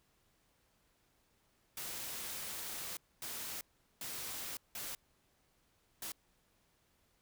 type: noise bursts at uneven times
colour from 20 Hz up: white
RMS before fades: -43 dBFS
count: 5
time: 1.77-2.97 / 3.22-3.61 / 4.01-4.57 / 4.75-4.95 / 6.02-6.12 s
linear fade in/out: 2 ms
effects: pink hiss -74 dBFS RMS until 7.21 s